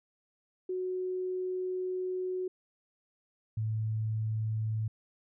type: tone pair in turn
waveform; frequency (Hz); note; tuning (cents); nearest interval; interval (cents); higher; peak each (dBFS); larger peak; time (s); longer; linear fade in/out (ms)
sine; 368.7 / 109.62; F#4 / A2; -6 / -6; octave + major sixth; 2100; first; -31 / -29; second; 0.69-2.48 / 3.57-4.88; first; 5
effects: none